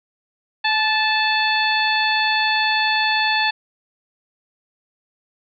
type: harmonic tone with a mistuned harmonic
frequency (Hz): 875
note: A5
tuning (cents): -10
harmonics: 1 / 2 / 3 / 4 / 5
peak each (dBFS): -21 / -21 / -23 / -25 / -25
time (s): 0.64-3.51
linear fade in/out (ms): 10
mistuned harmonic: 1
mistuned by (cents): -24
effects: none